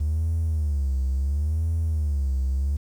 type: tone with vibrato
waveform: triangle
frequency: 73.42 Hz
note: D2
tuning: in tune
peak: -18 dBFS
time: 0-2.77 s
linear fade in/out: 10 ms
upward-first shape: sine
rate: 0.72 Hz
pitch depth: 190 cents each way
effects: tanh soft clip ceiling -17 dBFS + 9-bit